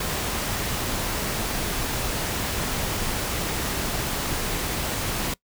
pink noise, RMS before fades -27 dBFS, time 0-5.34 s, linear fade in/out 5 ms, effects noise-tail reverb RT60 0.1 s tail -22 dB re dry

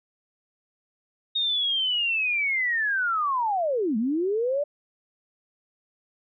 sine linear two-way sweep, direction down then up, 3729 to 207.6 to 596 Hz, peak -22 dBFS, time 1.35-4.64 s, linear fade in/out 10 ms, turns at 3.97 s, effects none

